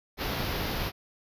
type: band-stop noise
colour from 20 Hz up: pink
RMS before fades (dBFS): -31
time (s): 0.17-0.92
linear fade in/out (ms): 50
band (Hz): 5500 to 12000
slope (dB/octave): 48
effects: resampled to 32000 Hz